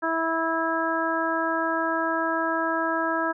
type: harmonic tone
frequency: 326.8 Hz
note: E4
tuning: 15 cents flat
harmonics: 1 / 2 / 3 / 4 / 5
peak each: -29 / -29 / -29 / -29 / -29 dBFS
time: 0.02-3.33 s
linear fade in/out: 20 ms
effects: none